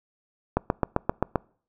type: click train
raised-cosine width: 1 ms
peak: -7 dBFS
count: 7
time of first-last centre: 0.57-1.357 s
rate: 7.62 Hz
effects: noise-tail reverb RT60 0.5 s tail -26 dB re dry